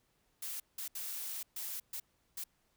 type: noise bursts at uneven times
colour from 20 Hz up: blue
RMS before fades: -41 dBFS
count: 6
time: 0.42-0.6 / 0.78-0.88 / 0.95-1.43 / 1.56-1.8 / 1.93-2 / 2.37-2.44 s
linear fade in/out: 5 ms
effects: pink hiss -75 dBFS RMS until 2.76 s